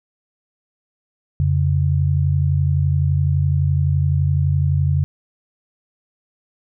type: tone pair together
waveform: sine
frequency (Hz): 88.19 / 140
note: F2 / C#3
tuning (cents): +17 / +18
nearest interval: minor sixth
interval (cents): 801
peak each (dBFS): -17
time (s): 1.4-5.04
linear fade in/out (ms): 0
effects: none